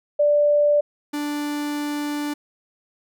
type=tone pair in turn; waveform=sine / 45% pulse; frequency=587.3 / 293.6 Hz; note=D5 / D4; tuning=0 / 0 cents; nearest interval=octave; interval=1200 cents; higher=first; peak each=-14 / -24 dBFS; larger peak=first; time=0.19-0.81 / 1.13-2.34 s; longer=second; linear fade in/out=10 ms; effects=none